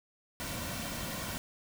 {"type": "noise with comb filter", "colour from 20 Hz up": "pink", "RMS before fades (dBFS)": -38, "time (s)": [0.4, 1.38], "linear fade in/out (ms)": 0, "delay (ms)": 2.4, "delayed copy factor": -0.6, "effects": []}